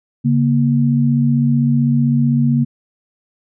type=tone pair together; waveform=sine; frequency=140 / 235.7 Hz; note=C#3 / A#3; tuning=+18 / +19 cents; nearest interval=major sixth; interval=901 cents; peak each=-14 dBFS; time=0.24-2.65 s; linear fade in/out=20 ms; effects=none